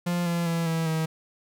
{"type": "tone with pitch steps", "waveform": "45% pulse", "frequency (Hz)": [174.61, 170.82, 167.11, 163.48, 159.93], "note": ["F3", "F3", "E3", "E3", "D#3"], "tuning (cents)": [0, -38, 24, -14, 48], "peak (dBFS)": -24, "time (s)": [0.06, 1.06], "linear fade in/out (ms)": 10, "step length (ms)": 200, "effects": []}